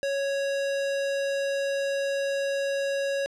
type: tone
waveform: square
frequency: 554 Hz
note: C#5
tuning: 1 cent flat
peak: -26 dBFS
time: 0.03-3.26 s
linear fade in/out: 0 ms
effects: low-pass 7000 Hz 12 dB/octave